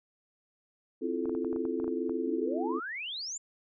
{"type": "chord", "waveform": "sine", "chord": "F major seventh", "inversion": "second", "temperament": "just", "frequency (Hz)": [261.9, 327.4, 349.2, 436.5], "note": ["C4", "E4", "F4", "A4"], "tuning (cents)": [2, -12, 0, -14], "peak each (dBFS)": -35, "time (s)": [1.01, 2.8], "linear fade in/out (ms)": 20}
{"type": "clicks", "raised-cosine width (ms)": 1, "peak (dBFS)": -30, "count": 11, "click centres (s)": [1.256, 1.295, 1.35, 1.447, 1.529, 1.562, 1.653, 1.8, 1.843, 1.879, 2.095]}
{"type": "exponential sweep", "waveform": "sine", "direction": "up", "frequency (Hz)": [261.6, 7459], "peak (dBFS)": -35, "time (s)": [2.27, 3.38], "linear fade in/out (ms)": 10}
{"effects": []}